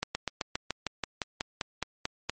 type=slowing click train; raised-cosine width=0.2 ms; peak=-12 dBFS; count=14; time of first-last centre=0.03-2.296 s; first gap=120 ms; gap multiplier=1.06; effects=MP3 32 kbps